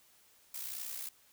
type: noise with amplitude modulation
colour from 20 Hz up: blue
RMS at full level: -39 dBFS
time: 0.54-1.09 s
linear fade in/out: 5 ms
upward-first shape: sine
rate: 62.4 Hz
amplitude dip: 60%
effects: white hiss -65 dBFS RMS until 1.32 s